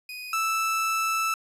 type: tone pair in turn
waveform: 30% pulse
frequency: 2489 / 1318.5 Hz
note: D#7 / E6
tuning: 0 / 0 cents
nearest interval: major seventh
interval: 1100 cents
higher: first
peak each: -33 / -21 dBFS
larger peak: second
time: 0.09-0.33 / 0.33-1.34 s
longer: second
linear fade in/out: 2 ms
effects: resampled to 32000 Hz